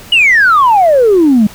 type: exponential sweep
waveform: sine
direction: down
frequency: 2960 to 200 Hz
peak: -3 dBFS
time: 0.12-1.47 s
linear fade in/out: 5 ms
effects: tanh soft clip ceiling -1 dBFS + pink hiss -34 dBFS RMS until 1.54 s